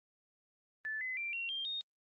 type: tone with pitch steps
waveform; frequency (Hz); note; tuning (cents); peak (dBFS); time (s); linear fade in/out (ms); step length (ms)
sine; 1747 / 2030 / 2359 / 2741 / 3186 / 3702; A6 / B6 / D7 / F7 / G7 / A#7; -13 / +47 / +7 / -33 / +27 / -13; -36; 0.85-1.81; 0; 160
effects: Opus 24 kbps